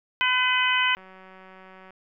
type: harmonic tone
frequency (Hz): 505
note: B4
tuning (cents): +39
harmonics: 2 / 3 / 4 / 5 / 6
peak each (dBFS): -26 / -26 / -26 / -26 / -26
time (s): 0.21-0.95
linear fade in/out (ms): 0
type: click train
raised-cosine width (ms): 0.5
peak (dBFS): -33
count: 177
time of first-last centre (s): 0.97-1.906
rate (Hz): 188
effects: none